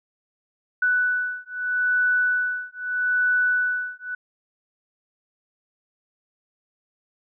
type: beating tone pair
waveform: sine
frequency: 1487 / 1487.79 Hz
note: F#6 / F#6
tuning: +8 / +9 cents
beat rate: 0.79 Hz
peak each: -23 dBFS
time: 0.82-4.15 s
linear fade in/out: 5 ms
effects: none